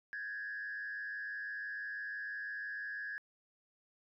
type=tone with frequency modulation; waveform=sine; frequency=1669 Hz; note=G#6; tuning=8 cents sharp; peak=-38 dBFS; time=0.13-3.18 s; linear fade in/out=0 ms; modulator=106 Hz; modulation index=0.79; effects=tanh soft clip ceiling -35 dBFS